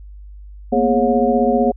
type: tone cluster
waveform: sine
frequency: 231.3 / 246.9 / 413.9 / 546 / 719 Hz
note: A#3 / B3 / G#4 / C#5 / F#5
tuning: -13 / 0 / -6 / -26 / -50 cents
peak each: -19 dBFS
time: 0.72-1.72 s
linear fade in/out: 10 ms
effects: added 50 Hz sine -34 dBFS peak until 1.76 s